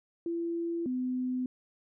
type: tone pair in turn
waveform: sine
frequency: 337.8 / 253.5 Hz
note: E4 / B3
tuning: +42 / +45 cents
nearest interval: perfect fourth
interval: 497 cents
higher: first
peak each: -30 / -29 dBFS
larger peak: second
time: 0.26-0.86 / 0.86-1.46 s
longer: neither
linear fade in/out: 2 ms
effects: none